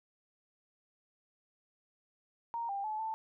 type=tone with pitch steps; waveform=sine; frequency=931 / 795 / 861 / 884 Hz; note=A#5 / G5 / A5 / A5; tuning=-2 / +24 / -38 / +8 cents; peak=-34 dBFS; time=2.54-3.14 s; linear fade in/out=0 ms; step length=150 ms; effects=none